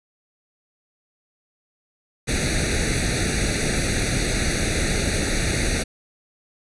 pink noise with comb filter, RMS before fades -22 dBFS, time 2.27-5.84 s, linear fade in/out 20 ms, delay 0.48 ms, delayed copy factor +0.95, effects resampled to 24000 Hz

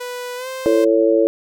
sawtooth tone with pitch glide, 493.3 to 522 Hz, B4 to C5, -2 to -4 cents, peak -22 dBFS, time 0-0.85 s, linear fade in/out 10 ms, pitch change +98 cents, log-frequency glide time 0.36-0.48 s
harmonic tone, 111.6 Hz, A2, 25 cents sharp, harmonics 3 / 4 / 5, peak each -16 / -16 / -16 dBFS, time 0.66-1.27 s, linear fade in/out 0 ms
effects none

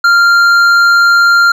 sine tone with hard clipping, 1392 Hz, F6, 6 cents flat, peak -6 dBFS, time 0.04-1.52 s, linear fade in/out 5 ms, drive 7 dB, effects none

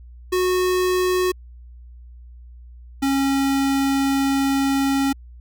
square tone pair in turn, 366.2 / 273.5 Hz, F#4 / C#4, -18 / -23 cents, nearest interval perfect fourth, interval 505 cents, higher first, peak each -18 dBFS, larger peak neither, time 0.32-1.32 / 3.02-5.13 s, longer second, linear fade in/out 10 ms, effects added 60 Hz sine -39 dBFS peak until 5.4 s

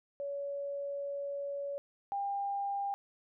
sine tone pair in turn, 564 / 799.7 Hz, C#5 / G5, +30 / +34 cents, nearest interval tritone, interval 604 cents, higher second, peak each -35 / -32 dBFS, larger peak second, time 0.2-1.78 / 2.12-2.94 s, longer first, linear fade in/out 0 ms, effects none

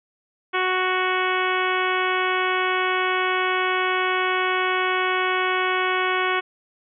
harmonic tone, 370 Hz, F#4, in tune, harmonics 1 / 2 / 3 / 4 / 5 / 6 / 7 / 8 / 9, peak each -26 / -29 / -25 / -27 / -30 / -28 / -32 / -34 / -36 dBFS, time 0.53-6.41 s, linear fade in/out 20 ms, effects none

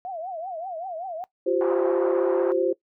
sine tone with vibrato, 700 Hz, F5, 4 cents sharp, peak -30 dBFS, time 0.05-1.24 s, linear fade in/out 0 ms, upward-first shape triangle, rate 5.2 Hz, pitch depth 210 cents each way
sine chord, F suspended second, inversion none, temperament equal with one note detuned, 349.2 / 384.8 / 523.3 Hz, F4 / G4 / C5, 0 / -32 / 0 cents, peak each -24 dBFS, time 1.46-2.73 s, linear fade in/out 10 ms
pink band-pass noise, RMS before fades -34 dBFS, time 1.61-2.52 s, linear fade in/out 0 ms, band 590 to 1200 Hz, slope 24 dB/octave
effects noise-tail reverb RT60 0.1 s tail -19 dB re dry

